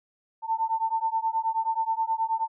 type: beating tone pair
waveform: sine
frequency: 892 / 901.4 Hz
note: A5 / A5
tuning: +23 / +42 cents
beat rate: 9.4 Hz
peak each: -27 dBFS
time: 0.42-2.48 s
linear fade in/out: 50 ms
effects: none